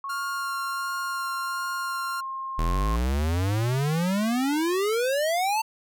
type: tone with pitch glide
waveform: sine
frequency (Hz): 1100 to 1065.6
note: C#6 to C6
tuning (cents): -14 to +31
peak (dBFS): -30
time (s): 0.04-2.96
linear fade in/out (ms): 2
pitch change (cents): -55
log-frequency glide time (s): 0.16-1.52
type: tone with vibrato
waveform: 45% pulse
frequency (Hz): 1396.9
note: F6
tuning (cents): 0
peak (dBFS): -30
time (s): 0.09-2.21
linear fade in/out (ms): 10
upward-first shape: sine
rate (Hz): 1.4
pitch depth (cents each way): 14
type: exponential sweep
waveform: square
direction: up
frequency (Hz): 38.89 to 910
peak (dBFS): -23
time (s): 2.58-5.62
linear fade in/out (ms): 10
effects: none